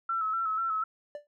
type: tone with vibrato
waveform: sine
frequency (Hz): 1318.5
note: E6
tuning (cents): 0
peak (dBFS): -27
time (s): 0.09-0.84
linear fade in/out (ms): 5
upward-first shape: square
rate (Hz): 4.1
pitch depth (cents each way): 38
type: tone with exponential decay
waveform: triangle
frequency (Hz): 587.3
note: D5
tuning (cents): 0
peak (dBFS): -31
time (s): 1.15-1.27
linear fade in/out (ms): 1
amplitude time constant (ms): 25
effects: none